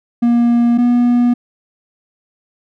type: tone pair in turn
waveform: triangle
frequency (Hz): 237.2 / 242.2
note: A#3 / B3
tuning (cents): +30 / -34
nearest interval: unison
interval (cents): 36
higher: second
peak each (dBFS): -7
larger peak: neither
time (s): 0.22-0.78 / 0.78-1.34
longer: neither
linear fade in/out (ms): 10
effects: none